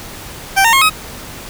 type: tone with pitch steps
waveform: 20% pulse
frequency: 780 / 916.9 / 1077.9 / 1267.1 Hz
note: G5 / A#5 / C#6 / D#6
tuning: -9 / -29 / -49 / +31 cents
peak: -3 dBFS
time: 0.56-0.9 s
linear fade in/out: 20 ms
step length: 85 ms
effects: pink hiss -31 dBFS RMS until 1.49 s